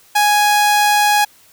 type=tone; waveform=sawtooth; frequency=831 Hz; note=G#5; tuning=1 cent sharp; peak=-7 dBFS; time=0.15-1.25 s; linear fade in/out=10 ms; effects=white hiss -49 dBFS RMS until 1.52 s